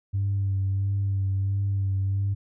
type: tone with vibrato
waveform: sine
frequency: 98 Hz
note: G2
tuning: in tune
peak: -21 dBFS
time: 0.13-2.35 s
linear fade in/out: 20 ms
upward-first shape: sine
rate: 1.5 Hz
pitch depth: 25 cents each way
effects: tanh soft clip ceiling -19 dBFS